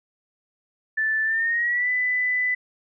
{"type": "tone with pitch glide", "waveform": "sine", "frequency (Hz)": [1758, 1996.2], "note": ["A6", "B6"], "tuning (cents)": [-2, 18], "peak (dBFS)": -20, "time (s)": [0.97, 2.55], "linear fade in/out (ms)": 10, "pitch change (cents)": 220, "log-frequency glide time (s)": [1.24, 1.9], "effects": []}